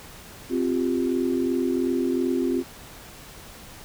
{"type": "chord", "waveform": "sine", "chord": "C suspended fourth", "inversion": "none", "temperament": "equal", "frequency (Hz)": [261.6, 349.2, 392], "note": ["C4", "F4", "G4"], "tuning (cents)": [0, 0, 0], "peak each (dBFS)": [-24, -25, -29], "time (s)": [0.49, 2.64], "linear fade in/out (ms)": 50, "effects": ["pink hiss -44 dBFS RMS until 3.84 s"]}